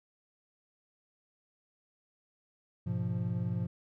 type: chord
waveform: triangle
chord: F diminished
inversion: first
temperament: equal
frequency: 103.83 / 123.47 / 174.61 Hz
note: Ab2 / Cb3 / F3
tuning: 0 / 0 / 0 cents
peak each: -33 dBFS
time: 2.86-3.67 s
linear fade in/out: 10 ms
effects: none